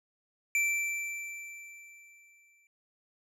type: tone with exponential decay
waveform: square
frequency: 2339 Hz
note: D7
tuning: 8 cents flat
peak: -25 dBFS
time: 0.55-2.67 s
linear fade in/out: 1 ms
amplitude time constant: 460 ms
effects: low-pass 11000 Hz 12 dB/octave